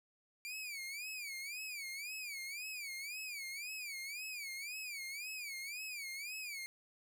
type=tone with vibrato; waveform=sawtooth; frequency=2338 Hz; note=D7; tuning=8 cents flat; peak=-39 dBFS; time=0.45-6.66 s; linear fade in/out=0 ms; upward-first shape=sine; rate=1.9 Hz; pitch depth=170 cents each way; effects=none